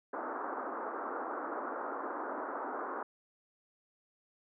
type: band-pass noise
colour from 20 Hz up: white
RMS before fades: -39 dBFS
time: 0.13-3.03 s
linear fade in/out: 5 ms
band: 260 to 1400 Hz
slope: 48 dB/octave
effects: none